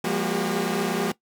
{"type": "tone cluster", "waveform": "sawtooth", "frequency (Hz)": [174.4, 202.9, 234.7, 369, 401.2], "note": ["F3", "G#3", "A#3", "F#4", "G4"], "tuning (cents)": [-2, -40, 12, -5, 40], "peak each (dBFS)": -26, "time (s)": [0.04, 1.12], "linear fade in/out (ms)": 5, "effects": ["noise-tail reverb RT60 0.1 s tail -18 dB re dry"]}